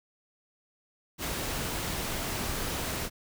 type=noise; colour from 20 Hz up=pink; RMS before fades=-33 dBFS; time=1.18-3.1 s; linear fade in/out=50 ms; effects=none